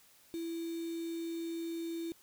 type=tone with quantisation; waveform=sine; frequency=332.6 Hz; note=E4; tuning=16 cents sharp; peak=-36 dBFS; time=0.34-2.12 s; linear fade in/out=0 ms; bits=8; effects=white hiss -63 dBFS RMS until 2.22 s